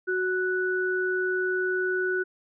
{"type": "tone pair together", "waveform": "sine", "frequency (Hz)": [370, 1480], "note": ["F#4", "F#6"], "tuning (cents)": [0, 0], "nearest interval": "2 octaves", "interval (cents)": 2400, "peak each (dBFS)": [-26, -27], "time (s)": [0.07, 2.24], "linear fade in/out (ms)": 20, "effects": []}